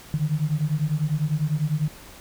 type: beating tone pair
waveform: sine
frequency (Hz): 147 / 157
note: D3 / D#3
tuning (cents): +2 / +16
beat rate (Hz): 10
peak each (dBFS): -24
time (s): 0.14-1.88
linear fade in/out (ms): 0
effects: pink hiss -45 dBFS RMS until 2.2 s